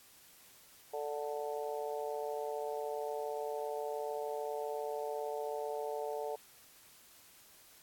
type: harmonic tone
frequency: 147.1 Hz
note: D3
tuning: 3 cents sharp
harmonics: 3 / 4 / 5 / 6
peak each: -39 / -41 / -43 / -45 dBFS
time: 0.93-6.36 s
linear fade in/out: 10 ms
effects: white hiss -60 dBFS RMS until 7.82 s + AAC 64 kbps